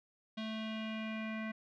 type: tone with low-pass filter sweep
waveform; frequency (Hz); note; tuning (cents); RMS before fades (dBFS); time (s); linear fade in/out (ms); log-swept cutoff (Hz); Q
square; 219.4; A3; -5; -40; 0.37-1.52; 10; 3500 to 2100; 3.7
effects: none